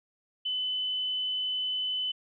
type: tone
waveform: sine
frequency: 3017 Hz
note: F#7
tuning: 33 cents sharp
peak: -28 dBFS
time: 0.45-2.12 s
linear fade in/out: 10 ms
effects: none